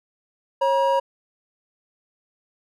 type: tone pair together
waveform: triangle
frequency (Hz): 545.6 / 955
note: C#5 / A#5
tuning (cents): -28 / +42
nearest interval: minor seventh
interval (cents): 970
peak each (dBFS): -18 / -18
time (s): 0.61-1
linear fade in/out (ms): 10
effects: none